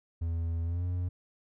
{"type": "tone with pitch glide", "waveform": "triangle", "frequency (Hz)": [83.3, 89.28], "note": ["E2", "F2"], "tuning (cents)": [19, 39], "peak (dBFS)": -27, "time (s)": [0.21, 1.09], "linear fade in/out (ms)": 10, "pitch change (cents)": 120, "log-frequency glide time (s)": [0.64, 0.85], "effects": []}